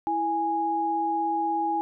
sine tone pair together, 329.6 / 827.7 Hz, E4 / G#5, 0 / -6 cents, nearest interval octave + major third, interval 1594 cents, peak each -30 / -24 dBFS, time 0.07-1.81 s, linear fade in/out 0 ms, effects none

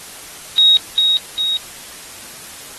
sine tone with echo, 3777 Hz, A#7, 22 cents sharp, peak -7 dBFS, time 0.58-0.77 s, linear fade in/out 0 ms, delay 400 ms, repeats 2, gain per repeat -4 dB, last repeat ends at 1.57 s, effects white hiss -35 dBFS RMS until 2.78 s + AAC 32 kbps

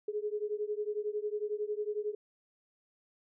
sine beating tone pair, 415.3 / 426.3 Hz, G#4 / G#4, 0 / +45 cents, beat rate 11 Hz, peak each -35 / -36 dBFS, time 0.08-2.15 s, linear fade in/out 5 ms, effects none

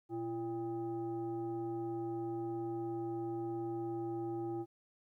sine tone with frequency modulation, 340 Hz, F4, 46 cents flat, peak -36 dBFS, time 0.09-4.66 s, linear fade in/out 50 ms, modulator 459 Hz, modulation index 0.67, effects 13-bit

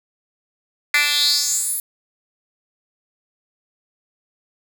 10% pulse tone with high-pass filter sweep, 292.6 Hz, D4, 6 cents flat, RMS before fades -19 dBFS, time 0.94-1.8 s, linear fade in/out 2 ms, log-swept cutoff 2100 to 12000 Hz, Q 4.7, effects none

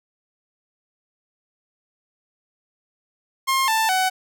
sawtooth tone with pitch steps, 1066 / 886 / 750 Hz, C6 / A5 / F#5, +32 / +12 / +23 cents, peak -14 dBFS, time 3.47-4.1 s, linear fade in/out 20 ms, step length 210 ms, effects none

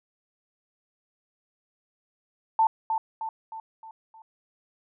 sine tone with echo, 889 Hz, A5, 18 cents sharp, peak -17 dBFS, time 2.59-2.67 s, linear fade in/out 2 ms, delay 310 ms, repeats 5, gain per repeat -6 dB, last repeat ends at 4.22 s, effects none

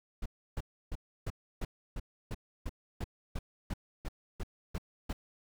brown noise bursts, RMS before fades -35 dBFS, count 15, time 0.22-5.13 s, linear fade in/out 5 ms, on 38 ms, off 310 ms, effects none

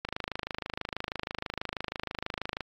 click train, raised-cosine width 0.3 ms, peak -16 dBFS, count 68, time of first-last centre 0.05-2.607 s, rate 26.2 Hz, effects AAC 48 kbps

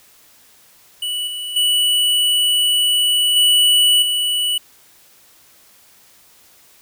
square tone with level steps, 2953 Hz, F#7, 4 cents flat, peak -21 / -25 / -14 / -11 / -17 dBFS, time 1.02-4.58 s, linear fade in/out 5 ms, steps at 1.27 / 1.56 / 3.36 / 4.02 s, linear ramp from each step 5 ms, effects white hiss -50 dBFS RMS until 6.81 s

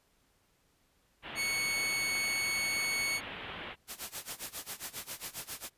white low-pass noise, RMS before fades -43 dBFS, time 1.22-3.76 s, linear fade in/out 50 ms, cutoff 3300 Hz, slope 48 dB/octave
sawtooth tone, 2217 Hz, C#7, in tune, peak -27 dBFS, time 1.35-3.21 s, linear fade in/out 50 ms
white noise with tremolo, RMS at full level -38 dBFS, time 3.87-5.7 s, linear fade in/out 50 ms, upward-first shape sine, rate 7.4 Hz, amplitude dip 90%
effects pink hiss -71 dBFS RMS until 5.77 s + resampled to 32000 Hz

